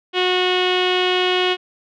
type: tone with low-pass filter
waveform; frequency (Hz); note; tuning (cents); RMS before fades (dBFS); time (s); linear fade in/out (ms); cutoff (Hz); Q
sawtooth; 364.9; F#4; -24; -18; 0.13-1.57; 50; 3100; 5.2
effects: none